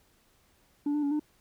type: tone with pitch steps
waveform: sine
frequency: 290.2 / 296.5 / 284.4 / 300.1 Hz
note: D4 / D4 / C#4 / D4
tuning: -21 / +17 / +45 / +38 cents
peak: -23 dBFS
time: 0.86-1.196 s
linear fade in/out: 5 ms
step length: 84 ms
effects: tanh soft clip ceiling -25 dBFS + pink hiss -66 dBFS RMS until 1.4 s